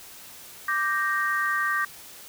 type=chord; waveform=sine; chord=G minor; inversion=second; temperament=equal; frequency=1174.7 / 1568 / 1864.7 Hz; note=D6 / G6 / Bb6; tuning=0 / 0 / 0 cents; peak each=-27 dBFS; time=0.68-1.85 s; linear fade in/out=5 ms; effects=white hiss -45 dBFS RMS until 2.28 s